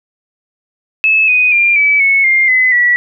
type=tone with pitch steps; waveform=sine; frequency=2600 / 2494 / 2392 / 2295 / 2202 / 2112 / 2026 / 1943.3 Hz; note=E7 / D#7 / D7 / D7 / C#7 / C7 / B6 / B6; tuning=-24 / +3 / +31 / -40 / -12 / +16 / +44 / -28 cents; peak=-7 dBFS; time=1.04-2.96 s; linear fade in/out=0 ms; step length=240 ms; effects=none